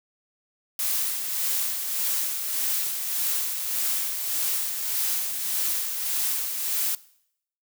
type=noise with tremolo; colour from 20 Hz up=blue; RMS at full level=-25 dBFS; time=0.79-6.95 s; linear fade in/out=2 ms; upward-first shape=sine; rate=1.7 Hz; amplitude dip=45%; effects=noise-tail reverb RT60 0.7 s tail -20 dB re dry